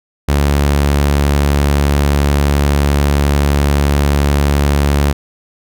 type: tone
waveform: sawtooth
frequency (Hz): 71.5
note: D2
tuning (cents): -46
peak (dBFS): -6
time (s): 0.28-5.13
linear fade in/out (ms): 10
effects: none